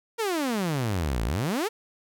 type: exponential two-way sweep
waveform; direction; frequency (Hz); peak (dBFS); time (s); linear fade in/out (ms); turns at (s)
sawtooth; down then up; 475.8 to 51.91 to 475.8; -21; 0.18-1.69; 20; 1.24
effects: none